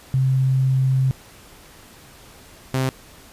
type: tone pair in turn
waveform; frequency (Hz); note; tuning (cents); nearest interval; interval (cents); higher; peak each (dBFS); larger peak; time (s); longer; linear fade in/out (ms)
sine / sawtooth; 131.9 / 131.18; C3 / C3; +14 / +5; unison; 9; first; -15; neither; 0.14-1.11 / 2.74-2.89; first; 0
effects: pink hiss -46 dBFS RMS until 3.32 s + resampled to 32000 Hz